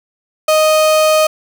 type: tone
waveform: 35% pulse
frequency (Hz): 622.3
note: D#5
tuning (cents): 0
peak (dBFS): -7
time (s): 0.48-1.27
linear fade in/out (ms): 5
effects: none